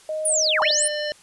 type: tone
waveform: sine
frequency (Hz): 622.3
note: D#5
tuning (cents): 0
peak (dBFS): -24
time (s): 0.09-0.71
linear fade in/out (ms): 2
type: linear two-way sweep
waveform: sine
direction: down then up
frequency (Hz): 10000 to 748 to 9940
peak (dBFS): -18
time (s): 0.25-0.88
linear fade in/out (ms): 5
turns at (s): 0.61
type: harmonic tone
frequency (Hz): 598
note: D5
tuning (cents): +31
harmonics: 1 / 3 / 5 / 7 / 9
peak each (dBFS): -26 / -31 / -33 / -34 / -36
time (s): 0.62-1.12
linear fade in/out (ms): 0
effects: white hiss -51 dBFS RMS until 1.22 s + resampled to 24000 Hz